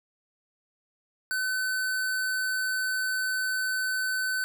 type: tone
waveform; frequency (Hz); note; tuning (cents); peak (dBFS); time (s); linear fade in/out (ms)
square; 1517; F#6; +43; -27; 1.31-4.44; 0
effects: none